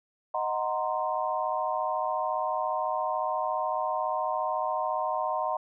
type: chord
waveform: sine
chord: C half-diminished seventh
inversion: first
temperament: equal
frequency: 622.3 / 740 / 932.3 / 1046.5 Hz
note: Eb5 / Gb5 / Bb5 / C6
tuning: 0 / 0 / 0 / 0 cents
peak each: -32 dBFS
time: 0.34-5.57 s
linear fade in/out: 5 ms
effects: none